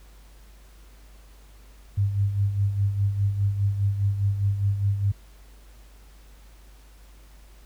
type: tone with tremolo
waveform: sine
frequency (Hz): 100.1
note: G2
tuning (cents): +37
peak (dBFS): -18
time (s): 1.97-5.12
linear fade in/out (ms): 10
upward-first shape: sine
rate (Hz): 4.9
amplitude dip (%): 60
effects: added 50 Hz sine -47 dBFS peak until 7.65 s + pink hiss -57 dBFS RMS until 7.65 s

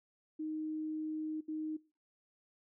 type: tone bursts at uneven times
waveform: sine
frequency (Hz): 311.1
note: D#4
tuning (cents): 0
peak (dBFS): -36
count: 2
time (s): 0.39-1.41 / 1.48-1.77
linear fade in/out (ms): 10
effects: noise-tail reverb RT60 0.3 s tail -19 dB re dry

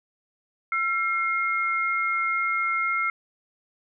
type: tone pair together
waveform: sine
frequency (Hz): 1351 / 2138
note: E6 / C7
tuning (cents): +42 / +37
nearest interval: minor sixth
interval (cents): 795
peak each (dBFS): -25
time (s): 0.72-3.1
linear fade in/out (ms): 2
effects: none

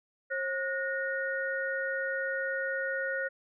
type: tone cluster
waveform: sine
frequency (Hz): 537 / 1452 / 1852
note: C5 / F#6 / A#6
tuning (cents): +45 / -33 / -12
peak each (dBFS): -34 / -33 / -36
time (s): 0.3-3.29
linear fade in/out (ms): 20
effects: none

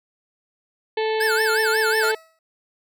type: harmonic tone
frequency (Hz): 438.5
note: A4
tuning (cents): -6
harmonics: 1 / 2 / 4 / 5 / 6 / 7 / 8 / 9 / 10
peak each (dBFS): -21 / -27 / -33 / -35 / -37 / -38 / -39 / -40 / -41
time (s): 0.97-2.15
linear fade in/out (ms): 5
type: tone with vibrato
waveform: square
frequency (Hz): 1576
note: G6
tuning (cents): +9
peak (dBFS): -21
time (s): 1.2-2.12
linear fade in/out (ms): 10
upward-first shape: sine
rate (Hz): 5.5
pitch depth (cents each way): 220
type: tone with exponential decay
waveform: 20% pulse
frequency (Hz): 647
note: E5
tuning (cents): -32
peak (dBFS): -23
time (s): 2.03-2.39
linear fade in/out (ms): 2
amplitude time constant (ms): 78
effects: none

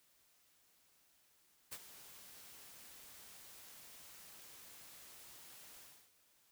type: noise with ADSR envelope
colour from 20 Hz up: white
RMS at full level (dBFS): -45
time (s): 1.71-6.12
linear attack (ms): 16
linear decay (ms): 55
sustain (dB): -12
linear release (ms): 330
effects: white hiss -72 dBFS RMS until 6.51 s

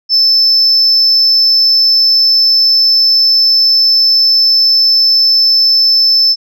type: tone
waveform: sine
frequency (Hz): 5274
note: E8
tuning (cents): 0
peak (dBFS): -4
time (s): 0.09-6.36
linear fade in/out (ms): 50
effects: tanh soft clip ceiling -3 dBFS

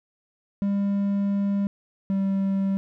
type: tone pair in turn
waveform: triangle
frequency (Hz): 200 / 194.64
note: G3 / G3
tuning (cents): +35 / -12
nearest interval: unison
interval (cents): 47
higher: first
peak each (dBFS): -19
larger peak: neither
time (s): 0.62-1.67 / 2.1-2.77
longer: first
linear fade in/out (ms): 0
effects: none

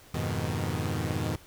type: chord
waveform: sawtooth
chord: F half-diminished seventh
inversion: none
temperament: equal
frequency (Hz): 87.31 / 103.83 / 123.47 / 155.56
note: F2 / Ab2 / Cb3 / Eb3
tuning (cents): 0 / 0 / 0 / 0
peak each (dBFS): -30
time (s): 0.14-1.36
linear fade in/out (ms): 5
effects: pink hiss -54 dBFS RMS until 1.46 s

